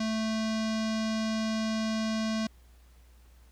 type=tone with low-pass filter; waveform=square; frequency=220 Hz; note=A3; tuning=in tune; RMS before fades=-30 dBFS; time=0-2.47 s; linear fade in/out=5 ms; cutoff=5400 Hz; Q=2.2; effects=added 60 Hz sine -54 dBFS peak until 3.51 s + pink hiss -65 dBFS RMS until 3.51 s